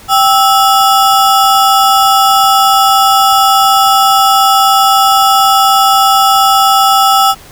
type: ring-modulated tone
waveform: square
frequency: 1046.5 Hz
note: C6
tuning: in tune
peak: -3 dBFS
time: 0.08-7.35 s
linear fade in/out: 50 ms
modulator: 264 Hz
effects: pink hiss -36 dBFS RMS until 7.51 s